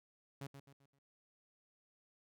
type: tone with echo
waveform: sawtooth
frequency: 138.59 Hz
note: C#3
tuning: in tune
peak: -40 dBFS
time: 0.41-0.47 s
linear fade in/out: 5 ms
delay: 130 ms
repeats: 4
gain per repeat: -8 dB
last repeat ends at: 0.99 s
effects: none